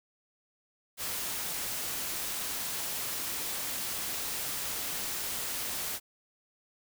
white noise, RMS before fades -35 dBFS, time 0.97-6 s, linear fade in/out 50 ms, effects none

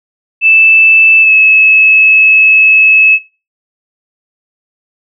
sine tone with pitch glide, 2637 to 2590 Hz, E7 to E7, 0 to -31 cents, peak -3 dBFS, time 0.41-3.19 s, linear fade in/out 50 ms, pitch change -31 cents, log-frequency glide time 1.21-1.31 s, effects noise-tail reverb RT60 0.3 s tail -17 dB re dry

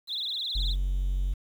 sine tone with vibrato, 3729 Hz, A#7, in tune, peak -29 dBFS, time 0.07-0.76 s, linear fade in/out 50 ms, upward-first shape triangle, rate 19 Hz, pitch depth 210 cents each way
triangle tone, 46.25 Hz, F#1, in tune, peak -22 dBFS, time 0.55-1.34 s, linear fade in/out 10 ms
effects tanh soft clip ceiling -18 dBFS + 9-bit

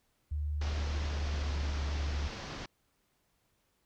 sine tone with pitch glide, 74.4 to 72.12 Hz, D2 to D2, +23 to -31 cents, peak -31 dBFS, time 0.31-2.28 s, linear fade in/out 10 ms, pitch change -54 cents, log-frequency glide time 0.55-1.73 s
pink low-pass noise, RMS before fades -42 dBFS, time 0.61-2.66 s, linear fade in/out 5 ms, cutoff 6100 Hz, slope 48 dB/octave
effects pink hiss -75 dBFS RMS until 3.85 s

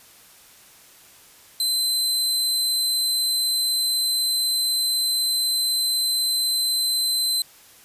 sawtooth tone, 4064 Hz, B7, 49 cents sharp, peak -17 dBFS, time 1.6-7.42 s, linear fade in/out 2 ms, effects white hiss -50 dBFS RMS until 7.84 s + resampled to 32000 Hz

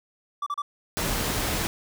triangle tone bursts, 1162 Hz, D6, 19 cents flat, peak -24 dBFS, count 3, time 0.42-0.62 s, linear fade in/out 5 ms, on 44 ms, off 34 ms
pink noise, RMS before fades -27 dBFS, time 0.97-1.67 s, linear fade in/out 0 ms
effects none

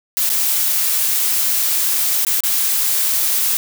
blue noise with dropouts, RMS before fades -17 dBFS, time 0.17-3.57 s, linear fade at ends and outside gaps 0 ms, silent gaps 0.292-0.3 / 2.249-2.268 / 2.405-2.436 s, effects none

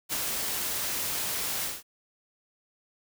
white noise with ADSR envelope, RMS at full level -29 dBFS, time 0.09-1.83 s, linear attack 38 ms, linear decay 42 ms, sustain -2 dB, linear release 190 ms, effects none

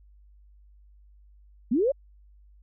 sine linear sweep, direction up, 207 to 582 Hz, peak -20 dBFS, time 1.71-1.92 s, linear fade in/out 10 ms, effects added 50 Hz sine -52 dBFS peak until 2.62 s

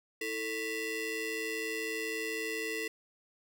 30% pulse ring-modulated tone, 768 Hz, G5, 36 cents flat, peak -28 dBFS, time 0.21-2.88 s, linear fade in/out 5 ms, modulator 1210 Hz, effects none

